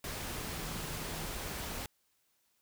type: tone in noise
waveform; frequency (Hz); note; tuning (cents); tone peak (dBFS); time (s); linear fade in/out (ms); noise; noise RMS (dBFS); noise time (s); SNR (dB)
sine; 157.9; D#3; +26; -47; 0.52-1.25; 2; pink; -40; 0.04-1.86; -10
effects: white hiss -75 dBFS RMS until 2.61 s